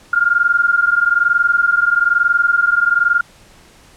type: tone pair together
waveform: sine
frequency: 1396.9 / 1418 Hz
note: F6 / F6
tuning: 0 / +26 cents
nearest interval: unison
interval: 26 cents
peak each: -14 dBFS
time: 0.13-3.21 s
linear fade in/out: 5 ms
effects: pink hiss -46 dBFS RMS until 3.96 s + low-pass 10000 Hz 12 dB/octave